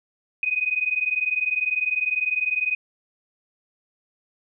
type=tone pair together; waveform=sine; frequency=2489 / 2509 Hz; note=D#7 / D#7; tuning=0 / +14 cents; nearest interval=unison; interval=14 cents; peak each=-24 / -24 dBFS; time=0.43-2.75 s; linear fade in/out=2 ms; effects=none